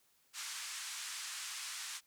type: band-pass noise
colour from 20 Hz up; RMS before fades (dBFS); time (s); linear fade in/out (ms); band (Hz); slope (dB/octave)
white; -44; 0.33-2.01; 50; 1100 to 8800; 24
effects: white hiss -72 dBFS RMS until 2.06 s